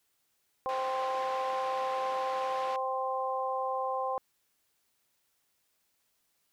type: harmonic tone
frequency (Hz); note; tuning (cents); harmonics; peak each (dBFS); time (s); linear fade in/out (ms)
261.6; C4; 0; 2 / 3 / 4; -34 / -34 / -34; 0.66-4.18; 0
type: band-pass noise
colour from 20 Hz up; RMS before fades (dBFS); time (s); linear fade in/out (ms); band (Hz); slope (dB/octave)
pink; -44; 0.69-2.76; 0; 600 to 3200; 12
effects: white hiss -75 dBFS RMS until 6.52 s